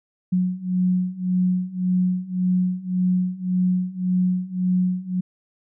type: beating tone pair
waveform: sine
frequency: 181.5 / 183.3 Hz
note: F#3 / F#3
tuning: -33 / -16 cents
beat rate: 1.8 Hz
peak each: -23 / -21 dBFS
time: 0.32-5.21 s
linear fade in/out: 10 ms
effects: none